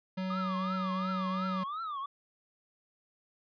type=tone; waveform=square; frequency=187.2 Hz; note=F#3; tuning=20 cents sharp; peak=-33 dBFS; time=0.17-1.64 s; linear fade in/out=10 ms
type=tone with vibrato; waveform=triangle; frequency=1205 Hz; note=D6; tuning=44 cents sharp; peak=-33 dBFS; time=0.3-2.06 s; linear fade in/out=5 ms; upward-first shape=triangle; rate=2.8 Hz; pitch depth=220 cents each way
effects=resampled to 11025 Hz